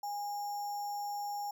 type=tone with sample-and-hold; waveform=sine; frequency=820 Hz; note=G#5; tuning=22 cents flat; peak=-35 dBFS; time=0.03-1.51 s; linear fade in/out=5 ms; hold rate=6300 Hz; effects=none